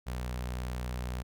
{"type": "tone with notch filter", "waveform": "sawtooth", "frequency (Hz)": 61.74, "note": "B1", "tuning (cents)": 0, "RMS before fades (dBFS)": -36, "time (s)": [0.06, 1.23], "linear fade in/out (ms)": 20, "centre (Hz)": 320, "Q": 1.8, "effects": []}